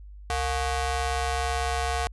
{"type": "ring-modulated tone", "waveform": "sawtooth", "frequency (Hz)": 392, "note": "G4", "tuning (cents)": 0, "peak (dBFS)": -18, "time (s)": [0.3, 2.07], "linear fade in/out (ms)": 0, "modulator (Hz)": 324, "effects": ["added 50 Hz sine -41 dBFS peak until 2.12 s", "resampled to 24000 Hz"]}